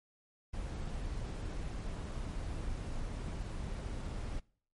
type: noise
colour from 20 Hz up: brown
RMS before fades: -39 dBFS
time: 0.53-4.4 s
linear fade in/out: 10 ms
effects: noise-tail reverb RT60 0.5 s tail -24 dB re dry + MP3 48 kbps